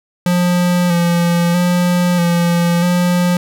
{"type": "tone with vibrato", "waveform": "square", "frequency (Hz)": 174.61, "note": "F3", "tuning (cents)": 0, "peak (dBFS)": -12, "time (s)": [0.26, 3.37], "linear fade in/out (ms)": 2, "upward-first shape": "square", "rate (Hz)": 0.78, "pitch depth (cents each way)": 26, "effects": ["9-bit"]}